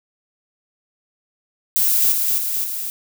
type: noise with echo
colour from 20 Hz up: violet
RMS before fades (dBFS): -17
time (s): 1.76-2.12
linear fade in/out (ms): 0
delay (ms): 260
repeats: 3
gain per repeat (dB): -3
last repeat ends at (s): 2.9
effects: none